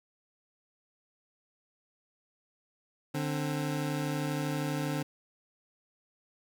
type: tone pair together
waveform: 25% pulse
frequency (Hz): 148.73 / 265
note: D3 / C4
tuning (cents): +22 / +22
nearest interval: minor seventh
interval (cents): 1000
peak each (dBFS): -28 / -32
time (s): 3.14-5.03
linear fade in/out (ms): 10
effects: none